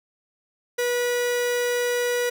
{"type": "tone pair together", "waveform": "45% pulse", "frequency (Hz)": [486.5, 1946], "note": ["B4", "B6"], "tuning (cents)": [-26, -26], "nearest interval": "2 octaves", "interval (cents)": 2400, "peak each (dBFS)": [-22, -33], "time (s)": [0.78, 2.3], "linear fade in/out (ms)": 10, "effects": []}